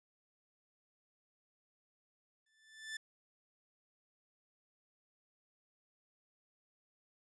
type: tone with exponential growth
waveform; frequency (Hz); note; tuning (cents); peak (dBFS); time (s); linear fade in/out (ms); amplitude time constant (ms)
sawtooth; 1760; A6; 0; -35; 2.46-2.97; 5; 110
effects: resampled to 22050 Hz